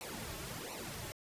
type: noise with flanger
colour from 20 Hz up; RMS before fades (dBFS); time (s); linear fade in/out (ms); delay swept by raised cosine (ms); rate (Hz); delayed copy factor
pink; -44; 0.01-1.12; 0; 0.6 to 4.2; 1.4; -0.85
effects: resampled to 32000 Hz